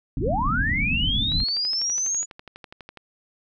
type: low-pass noise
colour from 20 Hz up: pink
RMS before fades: -26 dBFS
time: 0.17-1.44 s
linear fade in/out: 2 ms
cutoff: 290 Hz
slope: 96 dB/octave
type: linear sweep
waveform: sine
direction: up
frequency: 246.9 to 6910 Hz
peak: -22 dBFS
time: 0.19-2.26 s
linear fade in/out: 50 ms
type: click train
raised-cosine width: 0.3 ms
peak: -24 dBFS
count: 21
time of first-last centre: 1.32-2.973 s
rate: 12.1 Hz
effects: none